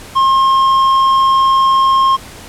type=tone with tanh clipping; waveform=sine; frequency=1069 Hz; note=C6; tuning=37 cents sharp; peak=-9 dBFS; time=0.15-2.17 s; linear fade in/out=20 ms; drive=7 dB; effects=pink hiss -34 dBFS RMS until 2.48 s + low-pass 12000 Hz 12 dB/octave